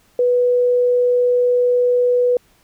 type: tone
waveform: sine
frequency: 491.9 Hz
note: B4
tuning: 7 cents flat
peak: -12 dBFS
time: 0.19-2.37 s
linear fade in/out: 2 ms
effects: pink hiss -56 dBFS RMS until 2.63 s